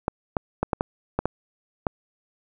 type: clicks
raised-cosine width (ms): 1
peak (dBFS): -8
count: 8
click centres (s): 0.081 / 0.368 / 0.63 / 0.732 / 0.809 / 1.19 / 1.256 / 1.868
effects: none